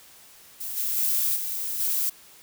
violet noise with level steps, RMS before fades -33 / -27 / -24 / -30 / -25 dBFS, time 0.6-2.1 s, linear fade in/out 10 ms, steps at 0.76 / 0.96 / 1.35 / 1.79 s, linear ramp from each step 20 ms, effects white hiss -51 dBFS RMS until 2.42 s

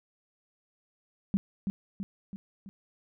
sine tone with echo, 196 Hz, G3, in tune, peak -22 dBFS, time 1.34-1.37 s, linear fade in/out 0 ms, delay 330 ms, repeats 4, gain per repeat -5 dB, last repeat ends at 2.69 s, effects none

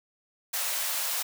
white high-pass noise, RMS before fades -30 dBFS, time 0.53-1.23 s, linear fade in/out 10 ms, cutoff 530 Hz, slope 48 dB/octave, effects none

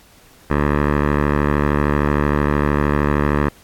10% pulse tone with low-pass filter, 73.1 Hz, D2, 7 cents flat, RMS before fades -17 dBFS, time 0.5-3.49 s, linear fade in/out 5 ms, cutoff 1600 Hz, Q 1.9, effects pink hiss -49 dBFS RMS until 3.63 s + AAC 64 kbps

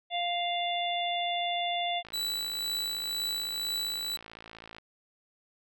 harmonic tone, 698.5 Hz, F5, in tune, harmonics 1 / 3 / 4 / 5, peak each -30 / -38 / -39 / -34 dBFS, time 0.1-2.03 s, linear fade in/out 50 ms
click train, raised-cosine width 0.3 ms, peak -29 dBFS, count 153, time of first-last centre 2.05-4.784 s, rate 55.6 Hz
40% pulse tone with tremolo, 3951 Hz, B7, in tune, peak -28 dBFS, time 2.13-4.17 s, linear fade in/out 10 ms, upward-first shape triangle, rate 2 Hz, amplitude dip 35%
effects none

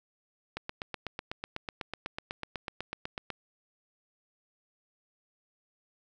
click train, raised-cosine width 0.3 ms, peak -19 dBFS, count 23, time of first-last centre 0.57-3.303 s, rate 8.05 Hz, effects none

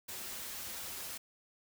white noise with comb filter, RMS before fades -43 dBFS, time 0.08-1.18 s, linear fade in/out 10 ms, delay 6.8 ms, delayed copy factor -0.55, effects none

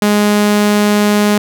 sawtooth tone, 207.7 Hz, G#3, in tune, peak -5 dBFS, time 0.02-1.38 s, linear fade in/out 2 ms, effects none

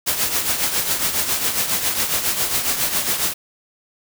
white noise with tremolo, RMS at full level -18 dBFS, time 0.06-3.34 s, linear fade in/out 20 ms, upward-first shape triangle, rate 7.3 Hz, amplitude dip 65%, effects none

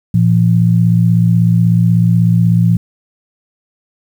sine tone pair together, 115.12 / 171.4 Hz, A#2 / F3, -21 / -32 cents, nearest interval perfect fifth, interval 689 cents, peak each -10 dBFS, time 0.14-2.77 s, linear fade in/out 5 ms, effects 7-bit

